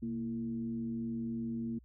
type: tone with frequency modulation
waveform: sine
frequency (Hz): 230.8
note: A#3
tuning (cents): -17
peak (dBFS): -34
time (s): 0.02-1.79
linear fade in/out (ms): 10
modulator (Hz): 103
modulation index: 0.54
effects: added 60 Hz sine -57 dBFS peak until 1.84 s